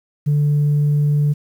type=tone; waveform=sine; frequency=146.83 Hz; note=D3; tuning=in tune; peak=-11 dBFS; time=0.26-1.34 s; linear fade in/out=20 ms; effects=tanh soft clip ceiling -11 dBFS + 8-bit